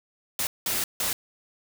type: noise bursts at uneven times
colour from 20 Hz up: white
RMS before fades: -27 dBFS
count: 3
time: 0.39-0.47 / 0.66-0.84 / 1-1.13 s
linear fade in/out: 2 ms
effects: none